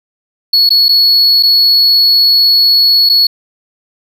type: tone with dropouts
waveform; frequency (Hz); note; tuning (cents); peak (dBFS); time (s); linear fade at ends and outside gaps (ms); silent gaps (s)
triangle; 4378; C#8; -22; -4; 0.53-3.27; 5; 0.692-0.704 / 0.884-0.89 / 1.427-1.432 / 3.091-3.096
effects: none